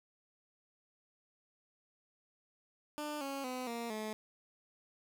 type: tone with pitch steps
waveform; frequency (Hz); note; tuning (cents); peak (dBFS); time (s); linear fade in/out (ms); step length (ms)
15% pulse; 298.3 / 275.1 / 253.8 / 234 / 215.9; D4 / C#4 / B3 / A#3 / A3; +27 / -13 / +47 / +7 / -33; -32; 2.98-4.13; 0; 230
effects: none